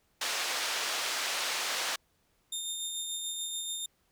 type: band-pass noise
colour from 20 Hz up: white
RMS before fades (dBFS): -33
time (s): 0.21-1.96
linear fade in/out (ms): 5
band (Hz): 560 to 5100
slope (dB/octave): 12
type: tone with tremolo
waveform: 20% pulse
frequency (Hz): 3641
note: A#7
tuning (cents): -41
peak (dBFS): -27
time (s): 2.52-3.86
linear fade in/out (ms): 5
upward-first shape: sine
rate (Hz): 6.9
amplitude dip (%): 30
effects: pink hiss -72 dBFS RMS until 4.11 s